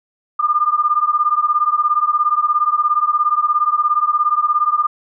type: beating tone pair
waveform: sine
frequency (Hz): 1198 / 1215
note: D6 / D#6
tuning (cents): +34 / -42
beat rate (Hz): 17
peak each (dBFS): -16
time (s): 0.39-4.87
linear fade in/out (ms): 10
effects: none